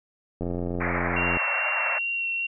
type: click train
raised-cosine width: 2 ms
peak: -17 dBFS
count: 85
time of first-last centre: 0.41-1.37 s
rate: 87.5 Hz
type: band-pass noise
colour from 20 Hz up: white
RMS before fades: -29 dBFS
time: 0.8-1.99 s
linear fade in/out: 10 ms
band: 540 to 2300 Hz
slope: 96 dB/octave
type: tone with vibrato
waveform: sine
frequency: 2740 Hz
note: F7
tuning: 34 cents flat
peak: -25 dBFS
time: 1.16-2.47 s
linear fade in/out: 10 ms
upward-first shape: sine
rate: 2.4 Hz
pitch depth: 12 cents each way
effects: none